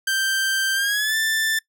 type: tone with pitch glide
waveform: sawtooth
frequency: 1568 to 1770.2 Hz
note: G6 to A6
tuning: 0 to +10 cents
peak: -16 dBFS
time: 0.07-1.59 s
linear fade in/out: 5 ms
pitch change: +210 cents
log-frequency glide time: 0.74-1.16 s
effects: noise-tail reverb RT60 0.1 s tail -22 dB re dry